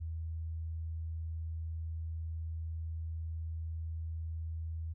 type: tone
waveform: sine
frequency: 81 Hz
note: E2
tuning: 30 cents flat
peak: -36 dBFS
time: 0-4.94 s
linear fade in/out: 20 ms
effects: none